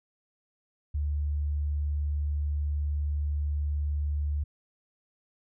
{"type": "tone", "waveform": "sine", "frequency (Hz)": 73.42, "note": "D2", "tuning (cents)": 0, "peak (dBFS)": -26, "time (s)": [0.94, 4.44], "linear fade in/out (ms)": 10, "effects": []}